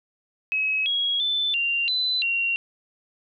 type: tone with pitch steps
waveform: sine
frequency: 2560 / 3310 / 3521 / 2775 / 4013 / 2752 Hz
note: D#7 / G#7 / A7 / F7 / B7 / F7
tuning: +49 / -6 / 0 / -12 / +27 / -26 cents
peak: -21 dBFS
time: 0.52-2.56 s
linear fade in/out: 0 ms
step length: 340 ms
effects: none